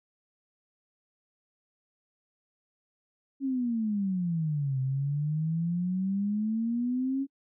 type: exponential two-way sweep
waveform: sine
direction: down then up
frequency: 277.2 to 130.1 to 277.2 Hz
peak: -26 dBFS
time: 3.4-7.27 s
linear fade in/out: 50 ms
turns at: 4.8 s
effects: noise-tail reverb RT60 0.1 s tail -25 dB re dry